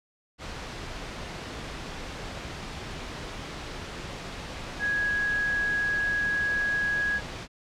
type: tone in noise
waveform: sine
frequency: 1661.2 Hz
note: G#6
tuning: in tune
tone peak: -24 dBFS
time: 4.79-7.21 s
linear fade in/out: 50 ms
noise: pink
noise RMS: -37 dBFS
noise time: 0.38-7.48 s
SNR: +10 dB
effects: low-pass 5000 Hz 12 dB/octave